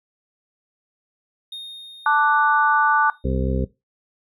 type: tone with exponential decay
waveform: triangle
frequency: 3693 Hz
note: A#7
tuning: 17 cents flat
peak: -28 dBFS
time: 1.52-3.64 s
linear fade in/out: 5 ms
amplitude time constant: 460 ms
type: chord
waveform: sine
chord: D major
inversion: second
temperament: equal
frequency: 880 / 1174.7 / 1480 Hz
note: A5 / D6 / F#6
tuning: 0 / 0 / 0 cents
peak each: -19 dBFS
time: 2.06-3.1 s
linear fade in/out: 2 ms
type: harmonic tone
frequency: 65.2 Hz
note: C2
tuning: 5 cents flat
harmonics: 1 / 2 / 3 / 4 / 6 / 7 / 8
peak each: -23 / -26 / -28 / -29 / -31 / -31 / -32 dBFS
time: 3.24-3.65 s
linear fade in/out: 10 ms
effects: noise-tail reverb RT60 0.2 s tail -17 dB re dry